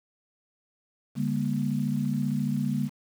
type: tone cluster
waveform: sine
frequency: 145 / 203.2 / 238.1 Hz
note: D3 / G#3 / A#3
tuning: -22 / -38 / +37 cents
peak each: -29 dBFS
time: 1.15-2.9 s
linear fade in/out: 50 ms
effects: 8-bit